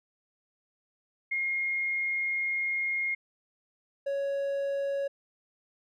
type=tone pair in turn; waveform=sine / triangle; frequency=2140 / 556.4 Hz; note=C7 / C#5; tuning=+38 / +6 cents; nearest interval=octave + major seventh; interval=2332 cents; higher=first; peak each=-27 / -26 dBFS; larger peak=second; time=1.31-3.15 / 4.06-5.08 s; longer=first; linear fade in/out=10 ms; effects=none